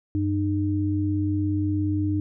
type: tone pair together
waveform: sine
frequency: 95.75 / 304.3 Hz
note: G2 / D#4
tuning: -40 / -38 cents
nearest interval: octave + minor sixth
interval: 2002 cents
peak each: -24 dBFS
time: 0.15-2.2 s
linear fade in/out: 0 ms
effects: none